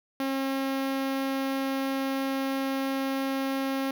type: tone with notch filter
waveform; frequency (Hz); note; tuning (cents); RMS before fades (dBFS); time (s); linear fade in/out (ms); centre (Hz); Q
sawtooth; 269.7; C#4; -47; -29; 0.2-3.91; 2; 7800; 0.98
effects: none